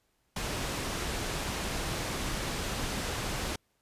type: low-pass noise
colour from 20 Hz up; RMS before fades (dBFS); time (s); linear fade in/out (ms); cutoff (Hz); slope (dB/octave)
pink; -34; 0.36-3.56; 5; 9100; 12
effects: pink hiss -74 dBFS RMS until 3.81 s + resampled to 32000 Hz